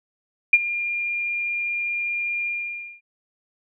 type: tone with ADSR envelope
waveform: sine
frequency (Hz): 2405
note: D7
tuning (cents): +41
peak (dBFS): -7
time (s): 0.53-3.01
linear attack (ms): 5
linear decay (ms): 40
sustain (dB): -16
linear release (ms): 550
effects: none